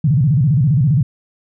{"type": "tone with vibrato", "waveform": "sine", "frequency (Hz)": 138.59, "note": "C#3", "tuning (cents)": 0, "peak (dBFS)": -10, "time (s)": [0.04, 1.03], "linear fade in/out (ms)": 5, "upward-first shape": "square", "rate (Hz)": 15, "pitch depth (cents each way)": 220, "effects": []}